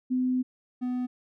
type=tone pair in turn; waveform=sine / triangle; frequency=254.2 / 249.7 Hz; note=C4 / B3; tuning=-50 / +19 cents; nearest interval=unison; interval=31 cents; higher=first; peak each=-23 / -25 dBFS; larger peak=first; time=0.1-0.43 / 0.81-1.07 s; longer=first; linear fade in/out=20 ms; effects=none